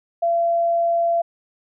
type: tone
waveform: sine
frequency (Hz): 680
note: F5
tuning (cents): -46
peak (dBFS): -16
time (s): 0.22-1.22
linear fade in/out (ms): 10
effects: none